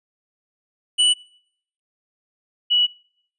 square / sine tone pair in turn, 2960 / 2938 Hz, F#7 / F#7, 0 / -13 cents, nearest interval unison, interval 13 cents, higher first, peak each -14 dBFS, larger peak neither, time 0.98-1.14 / 2.7-2.87 s, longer second, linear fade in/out 20 ms, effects noise-tail reverb RT60 0.7 s tail -25 dB re dry + resampled to 24000 Hz

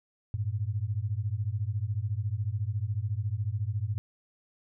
sine beating tone pair, 97.6 / 111.6 Hz, G2 / A2, -7 / +25 cents, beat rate 14 Hz, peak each -31 dBFS, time 0.34-3.98 s, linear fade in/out 0 ms, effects none

